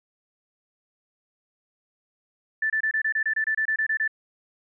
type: tone bursts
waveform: sine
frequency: 1760 Hz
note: A6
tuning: in tune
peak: -21 dBFS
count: 14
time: 2.62-4.078 s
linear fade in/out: 5 ms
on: 80 ms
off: 26 ms
effects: none